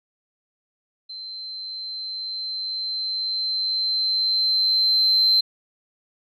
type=tone with level ramp; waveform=sine; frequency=4099 Hz; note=C8; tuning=36 cents flat; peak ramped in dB=-33 to -13 dBFS; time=1.09-5.41 s; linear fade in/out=10 ms; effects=tanh soft clip ceiling -10 dBFS